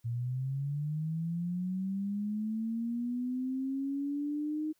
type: linear sweep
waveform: sine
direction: up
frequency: 115.2 to 311.1 Hz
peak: -31 dBFS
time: 0.04-4.73 s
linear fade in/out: 20 ms
effects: white hiss -74 dBFS RMS until 4.79 s